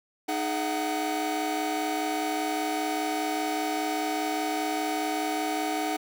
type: tone cluster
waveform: 45% pulse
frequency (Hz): 308.4 / 419.7 / 684 / 749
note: D#4 / G#4 / F5 / F#5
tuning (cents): -15 / +18 / -36 / +21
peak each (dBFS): -31 / -36 / -37 / -30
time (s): 0.28-5.97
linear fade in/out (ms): 10
effects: none